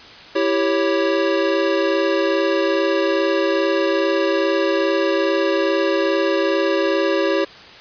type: chord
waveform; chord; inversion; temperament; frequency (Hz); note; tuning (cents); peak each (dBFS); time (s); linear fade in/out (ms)
square; C# diminished; first; equal; 329.6 / 392 / 554.4; E4 / G4 / C#5; 0 / 0 / 0; -22 / -21 / -21; 0.35-7.45; 10
effects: white hiss -40 dBFS RMS until 7.8 s + resampled to 11025 Hz